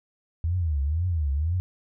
sine tone with vibrato, 79 Hz, D#2, 27 cents sharp, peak -22 dBFS, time 0.44-1.6 s, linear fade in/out 0 ms, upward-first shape triangle, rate 2 Hz, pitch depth 280 cents each way, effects none

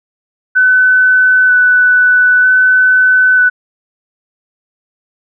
sine tone with vibrato, 1500 Hz, F#6, 23 cents sharp, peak -5 dBFS, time 0.55-3.5 s, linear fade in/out 20 ms, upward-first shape square, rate 0.53 Hz, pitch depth 10 cents each way, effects none

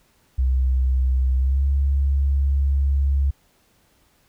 sine tone with pitch glide, 64.5 to 69.13 Hz, C2 to C#2, -24 to -4 cents, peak -16 dBFS, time 0.38-3.31 s, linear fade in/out 10 ms, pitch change +120 cents, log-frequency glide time 1.37-1.65 s, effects pink hiss -61 dBFS RMS until 4.28 s

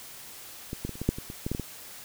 clicks, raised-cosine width 3 ms, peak -20 / -18 / -22 / -30 / -19 / -9 / -23 / -25 / -17 / -16 / -18 / -18 dBFS, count 12, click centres 0.731 / 0.85 / 0.893 / 0.955 / 1.016 / 1.09 / 1.185 / 1.301 / 1.465 / 1.516 / 1.549 / 1.597 s, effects white hiss -45 dBFS RMS until 2.04 s

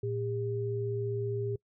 sine tone pair together, 114.4 / 402.5 Hz, A#2 / G4, -32 / +46 cents, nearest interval octave + minor seventh, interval 2178 cents, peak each -33 / -33 dBFS, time 0.03-1.56 s, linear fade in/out 5 ms, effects noise-tail reverb RT60 0.1 s tail -24 dB re dry

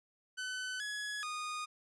sawtooth tone with pitch steps, 1510 / 1685 / 1231 Hz, F#6 / G#6 / D#6, +35 / +25 / -19 cents, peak -34 dBFS, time 0.37-1.66 s, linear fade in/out 20 ms, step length 430 ms, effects resampled to 22050 Hz

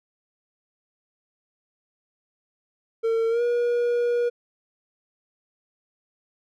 triangle tone with pitch glide, 453.9 to 479.5 Hz, A#4 to A#4, -46 to +49 cents, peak -18 dBFS, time 3.03-4.3 s, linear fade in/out 20 ms, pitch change +95 cents, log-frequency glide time 3.29-3.42 s, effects none

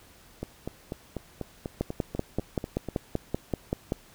two click trains, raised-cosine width 2 ms, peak -19 / -13 dBFS, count 11 / 12, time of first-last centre 0.43-2.887 / 1.81-3.921 s, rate 4.07 / 5.21 Hz, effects pink hiss -55 dBFS RMS until 4.14 s

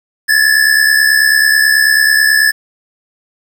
square tone pair together, 1690.8 / 1760 Hz, G#6 / A6, +31 / 0 cents, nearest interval minor second, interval 69 cents, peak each -11 dBFS, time 0.28-2.52 s, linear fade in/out 20 ms, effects 7-bit

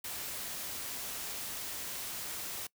white noise, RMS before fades -40 dBFS, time 0.04-2.67 s, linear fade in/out 5 ms, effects noise-tail reverb RT60 0.1 s tail -23 dB re dry

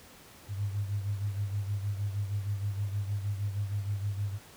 sine beating tone pair, 100.3 / 106.7 Hz, G2 / G#2, +40 / +47 cents, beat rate 6.4 Hz, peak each -30 / -37 dBFS, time 0.48-4.39 s, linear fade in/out 50 ms, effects pink hiss -53 dBFS RMS until 4.56 s + high-pass 60 Hz 12 dB/octave

